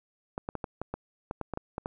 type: clicks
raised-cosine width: 1 ms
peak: -19 dBFS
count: 12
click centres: 0.379 / 0.489 / 0.553 / 0.642 / 0.816 / 0.94 / 1.311 / 1.413 / 1.537 / 1.574 / 1.781 / 1.859 s
effects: none